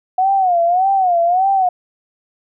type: tone with vibrato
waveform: sine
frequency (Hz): 730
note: F#5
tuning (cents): -24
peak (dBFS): -11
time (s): 0.18-1.69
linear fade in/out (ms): 5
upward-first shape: sine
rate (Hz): 1.7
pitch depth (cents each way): 130
effects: none